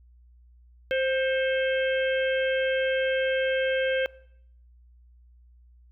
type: harmonic tone with a mistuned harmonic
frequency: 525 Hz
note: C5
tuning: 6 cents sharp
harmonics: 1 / 3 / 4 / 5 / 6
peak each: -24 / -30 / -36 / -36 / -37 dBFS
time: 0.91-4.06 s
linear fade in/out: 0 ms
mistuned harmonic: 4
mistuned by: +57 cents
effects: noise-tail reverb RT60 0.7 s tail -22 dB re dry + added 60 Hz sine -52 dBFS peak until 5.91 s